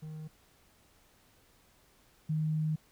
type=tone pair in turn; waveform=triangle / sine; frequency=155.56 / 155.56 Hz; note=D#3 / D#3; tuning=0 / 0 cents; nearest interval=unison; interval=0 cents; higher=neither; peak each=-38 / -28 dBFS; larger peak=second; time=0.02-0.28 / 2.29-2.76 s; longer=second; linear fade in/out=10 ms; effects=pink hiss -65 dBFS RMS until 2.91 s